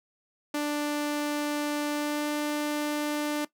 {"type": "tone with pitch glide", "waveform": "sawtooth", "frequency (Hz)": [294.7, 296.9], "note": ["D4", "D4"], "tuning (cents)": [6, 19], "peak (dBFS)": -23, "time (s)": [0.54, 3.45], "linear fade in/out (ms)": 5, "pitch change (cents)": 13, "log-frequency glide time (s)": [1.91, 2.28], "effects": ["noise-tail reverb RT60 0.1 s tail -18 dB re dry"]}